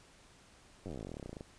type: slowing click train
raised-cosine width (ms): 2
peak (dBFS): -30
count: 26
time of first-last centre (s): 0.86-1.409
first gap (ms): 10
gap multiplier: 1.06
effects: pink hiss -61 dBFS RMS until 1.58 s + resampled to 22050 Hz